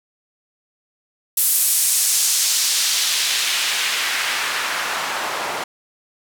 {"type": "noise with band-pass filter sweep", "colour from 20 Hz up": "white", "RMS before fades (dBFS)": -20, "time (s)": [1.37, 5.64], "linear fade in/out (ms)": 5, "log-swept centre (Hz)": [12000, 780], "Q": 1, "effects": []}